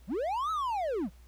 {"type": "linear two-way sweep", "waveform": "triangle", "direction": "up then down", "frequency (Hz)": [147.9, 1318.5, 147.9], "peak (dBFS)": -27, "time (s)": [0.07, 1.1], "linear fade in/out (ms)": 50, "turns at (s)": 0.51, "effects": ["added 60 Hz sine -52 dBFS peak until 1.27 s", "pink hiss -64 dBFS RMS until 1.27 s"]}